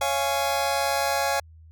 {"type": "chord", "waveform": "sawtooth", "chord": "Db major", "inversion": "none", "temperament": "just", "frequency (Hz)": [554.4, 693, 831.5], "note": ["Db5", "F5", "Ab5"], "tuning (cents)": [0, -14, 2], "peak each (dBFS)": [-23, -24, -22], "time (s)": [0.01, 1.4], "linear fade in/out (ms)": 5, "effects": ["added 80 Hz sine -46 dBFS peak until 1.71 s"]}